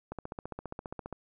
click train, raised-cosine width 1 ms, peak -24 dBFS, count 16, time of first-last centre 0.12-1.127 s, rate 14.9 Hz, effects none

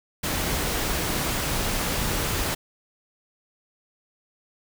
pink noise, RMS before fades -26 dBFS, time 0.23-2.55 s, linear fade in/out 10 ms, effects none

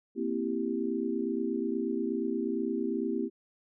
sine chord, C dominant seventh, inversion third, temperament equal, 233.1 / 261.6 / 329.6 / 392 Hz, Bb3 / C4 / E4 / G4, 0 / 0 / 0 / 0 cents, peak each -34 dBFS, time 0.15-3.3 s, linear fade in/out 50 ms, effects none

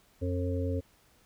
harmonic tone, 89.5 Hz, F2, 43 cents sharp, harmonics 1 / 3 / 5 / 6, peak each -30 / -35 / -37 / -38 dBFS, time 0.21-0.81 s, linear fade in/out 20 ms, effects pink hiss -64 dBFS RMS until 1.25 s

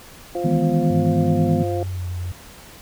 harmonic tone, 174.61 Hz, F3, in tune, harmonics 2 / 3 / 4, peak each -25 / -27 / -28 dBFS, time 0.35-1.83 s, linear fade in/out 2 ms
sine chord, E major seventh, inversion third, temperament equal, 155.56 / 164.81 / 207.7 / 246.9 Hz, D#3 / E3 / G#3 / B3, 0 / 0 / 0 / 0 cents, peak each -21 / -21 / -26 / -22 dBFS, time 0.44-1.63 s, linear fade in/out 10 ms
sine tone with pitch glide, 99.6 to 89.25 Hz, G2 to F2, +28 to +38 cents, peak -24 dBFS, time 0.9-2.32 s, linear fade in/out 5 ms, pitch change -190 cents, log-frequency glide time 1.6-2.06 s
effects pink hiss -43 dBFS RMS until 2.81 s

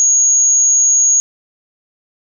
sine tone, 6645 Hz, G#8, in tune, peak -8 dBFS, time 0-1.2 s, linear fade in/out 0 ms, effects none

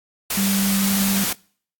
sine tone in noise, 196 Hz, G3, in tune, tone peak -19 dBFS, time 0.37-1.24 s, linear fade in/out 5 ms, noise white, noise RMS -23 dBFS, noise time 0.3-1.33 s, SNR +1 dB, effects noise-tail reverb RT60 0.5 s tail -24 dB re dry + AAC 64 kbps

